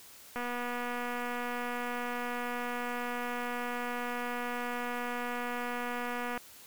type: click train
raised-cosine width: 0.5 ms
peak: -22 dBFS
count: 1463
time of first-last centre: 0.36-6.376 s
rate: 243 Hz
effects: white hiss -53 dBFS RMS until 6.66 s